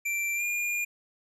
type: tone with pitch glide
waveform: square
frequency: 2351 to 2416 Hz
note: D7 to D7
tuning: +1 to +48 cents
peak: -28 dBFS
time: 0.05-0.85 s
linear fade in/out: 10 ms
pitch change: +47 cents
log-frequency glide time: 0.35-0.43 s
effects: resampled to 32000 Hz